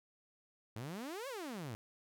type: exponential two-way sweep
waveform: sawtooth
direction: up then down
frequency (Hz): 103 to 571 to 103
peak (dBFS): -38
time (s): 0.76-1.75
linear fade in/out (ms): 0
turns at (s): 1.28
effects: none